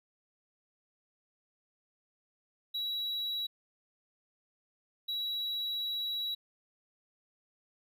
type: tone bursts at uneven times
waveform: triangle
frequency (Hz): 3895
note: B7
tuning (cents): -25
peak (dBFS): -31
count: 2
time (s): 2.74-3.47 / 5.08-6.35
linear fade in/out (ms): 10
effects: none